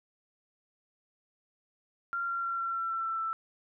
sine tone with pitch steps, 1383 / 1375 / 1367.1 / 1359.2 / 1351.4 / 1343.6 / 1335.9 / 1328.2 Hz, F6 / F6 / F6 / F6 / E6 / E6 / E6 / E6, -17 / -27 / -37 / -47 / +43 / +33 / +23 / +13 cents, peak -30 dBFS, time 2.13-3.33 s, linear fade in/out 0 ms, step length 150 ms, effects none

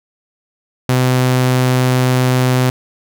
sawtooth tone, 127.4 Hz, C3, 46 cents flat, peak -7 dBFS, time 0.89-2.7 s, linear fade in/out 2 ms, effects none

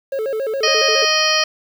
triangle tone with vibrato, 488.1 Hz, B4, 20 cents flat, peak -17 dBFS, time 0.12-1.05 s, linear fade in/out 5 ms, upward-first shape square, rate 7.2 Hz, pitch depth 190 cents each way
harmonic tone, 622.3 Hz, D#5, in tune, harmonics 1 / 2 / 3 / 4 / 5 / 7 / 8 / 9, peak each -22 / -22 / -22 / -22 / -22 / -22 / -22 / -22 dBFS, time 0.63-1.44 s, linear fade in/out 5 ms
effects 7-bit

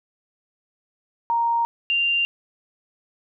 sine tone pair in turn, 932.3 / 2784 Hz, A#5 / F7, 0 / -6 cents, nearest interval octave + perfect fifth, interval 1894 cents, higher second, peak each -18 dBFS, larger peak neither, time 1.3-1.65 / 1.9-2.25 s, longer neither, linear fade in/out 0 ms, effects none

